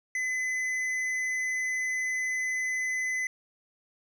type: tone with hard clipping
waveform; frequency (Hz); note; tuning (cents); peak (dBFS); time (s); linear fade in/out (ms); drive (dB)
sine; 2022; B6; +40; -29; 0.15-3.27; 2; 7
effects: none